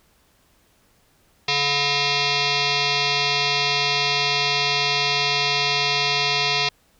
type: tone with frequency modulation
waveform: sine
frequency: 715 Hz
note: F5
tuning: 41 cents sharp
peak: -18 dBFS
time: 1.48-6.69 s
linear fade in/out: 5 ms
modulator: 572 Hz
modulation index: 7.6
effects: pink hiss -60 dBFS RMS until 6.99 s